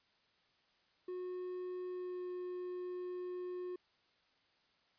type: tone with pitch glide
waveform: triangle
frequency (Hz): 363.7 to 360.8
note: F#4 to F#4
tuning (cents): -30 to -44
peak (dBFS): -38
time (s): 1.08-3.76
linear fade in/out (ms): 5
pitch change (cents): -14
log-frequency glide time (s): 1.87-2.27
effects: white hiss -73 dBFS RMS until 4.98 s + resampled to 11025 Hz